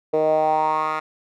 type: tone with band-pass filter sweep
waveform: 10% pulse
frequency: 155.56 Hz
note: D#3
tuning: in tune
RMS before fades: -20 dBFS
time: 0.13-1 s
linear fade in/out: 10 ms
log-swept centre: 500 to 1400 Hz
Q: 4.7
effects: none